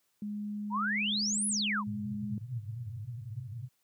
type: tone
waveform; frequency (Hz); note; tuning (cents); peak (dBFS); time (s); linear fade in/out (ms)
sine; 207.7; G#3; 0; -34; 0.22-2.38; 2
type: exponential two-way sweep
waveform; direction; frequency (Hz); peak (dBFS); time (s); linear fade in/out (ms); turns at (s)
sine; up then down; 880 to 10710 to 880; -29; 0.7-1.84; 50; 1.47
type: band-pass noise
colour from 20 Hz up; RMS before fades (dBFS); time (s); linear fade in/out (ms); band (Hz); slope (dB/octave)
white; -40; 1.86-3.69; 20; 100 to 130; 96
effects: white hiss -75 dBFS RMS until 3.83 s + high-pass 60 Hz 12 dB/octave